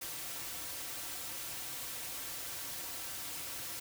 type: noise with comb filter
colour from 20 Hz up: white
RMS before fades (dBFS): -42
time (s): 0.01-3.8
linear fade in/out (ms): 10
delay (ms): 4.8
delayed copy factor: -0.55
effects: none